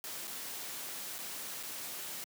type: noise with dropouts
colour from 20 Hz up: white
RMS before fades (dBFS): -42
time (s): 0.04-2.24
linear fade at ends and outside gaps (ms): 1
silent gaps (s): 0.273-0.277 / 1.183-1.187 / 1.629-1.634
effects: high-pass 150 Hz 12 dB/octave